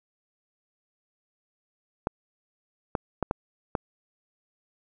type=clicks; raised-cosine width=1 ms; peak=-11 dBFS; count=5; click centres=2.071 / 2.952 / 3.227 / 3.311 / 3.752 s; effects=none